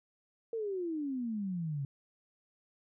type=exponential sweep; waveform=sine; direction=down; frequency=466.2 to 134.7 Hz; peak=-33 dBFS; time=0.53-1.85 s; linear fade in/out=2 ms; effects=none